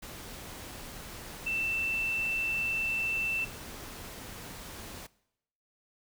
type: tone in noise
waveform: sine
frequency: 2669 Hz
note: E7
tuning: 21 cents sharp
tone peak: -29 dBFS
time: 1.46-3.45 s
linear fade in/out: 10 ms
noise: pink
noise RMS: -44 dBFS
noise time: 0.02-5.07 s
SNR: +12 dB
effects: noise-tail reverb RT60 0.8 s tail -21 dB re dry